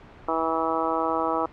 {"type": "harmonic tone", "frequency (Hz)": 162.4, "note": "E3", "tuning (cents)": -26, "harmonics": [2, 3, 4, 5, 6, 7, 8], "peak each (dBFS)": [-30, -30, -30, -30, -30, -30, -30], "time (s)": [0.28, 1.46], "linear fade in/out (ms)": 5, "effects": ["pink hiss -47 dBFS RMS until 1.52 s", "low-pass 2000 Hz 12 dB/octave"]}